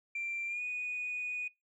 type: tone with pitch glide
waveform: sine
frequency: 2361 to 2473 Hz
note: D7 to D#7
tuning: +9 to -11 cents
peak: -33 dBFS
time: 0.15-1.48 s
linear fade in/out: 5 ms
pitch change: +80 cents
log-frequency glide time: 0.47-0.62 s
effects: noise-tail reverb RT60 0.2 s tail -24 dB re dry + tanh soft clip ceiling -30 dBFS